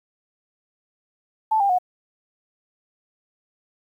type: tone with pitch steps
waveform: sine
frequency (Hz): 875 / 797.8 / 727.3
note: A5 / G5 / F#5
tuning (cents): -10 / +30 / -30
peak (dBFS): -16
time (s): 1.51-1.786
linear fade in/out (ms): 10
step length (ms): 92
effects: 9-bit